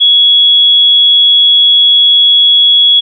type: tone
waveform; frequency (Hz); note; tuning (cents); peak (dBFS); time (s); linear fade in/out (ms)
sine; 3353; G#7; +16; -3; 0-3.01; 20
effects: none